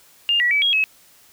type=tone with pitch steps; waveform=sine; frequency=2813 / 1936 / 2295 / 3291 / 2573 Hz; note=F7 / B6 / D7 / G#7 / E7; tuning=+12 / -35 / -40 / -16 / -43 cents; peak=-15 dBFS; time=0.29-0.84 s; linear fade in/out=0 ms; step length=110 ms; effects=white hiss -52 dBFS RMS until 1.32 s